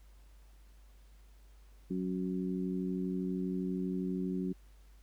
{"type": "harmonic tone", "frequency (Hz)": 92.5, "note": "F#2", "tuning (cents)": 0, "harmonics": [2, 3, 4], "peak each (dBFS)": [-34, -38, -40], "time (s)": [1.9, 4.53], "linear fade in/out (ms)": 10, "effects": ["added 50 Hz sine -55 dBFS peak until 5.02 s", "pink hiss -69 dBFS RMS until 5.02 s"]}